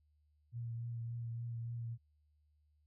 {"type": "tone with vibrato", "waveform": "sine", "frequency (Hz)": 117.1, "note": "A#2", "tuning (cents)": 8, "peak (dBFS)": -39, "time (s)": [0.52, 1.98], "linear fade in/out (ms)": 50, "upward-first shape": "triangle", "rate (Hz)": 3.5, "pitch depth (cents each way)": 26, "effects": ["added 75 Hz sine -70 dBFS peak until 2.86 s"]}